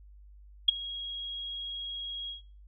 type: tone with ADSR envelope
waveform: sine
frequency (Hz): 3293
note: G#7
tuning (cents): -15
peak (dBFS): -14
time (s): 0.68-2.42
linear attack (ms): 8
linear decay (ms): 13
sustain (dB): -21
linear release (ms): 130
effects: noise-tail reverb RT60 0.4 s tail -22 dB re dry + added 50 Hz sine -50 dBFS peak until 2.67 s